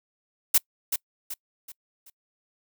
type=noise with echo; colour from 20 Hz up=blue; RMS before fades=-18 dBFS; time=0.54-0.58 s; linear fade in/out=5 ms; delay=380 ms; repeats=4; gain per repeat=-8 dB; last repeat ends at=2.1 s; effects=noise-tail reverb RT60 0.1 s tail -26 dB re dry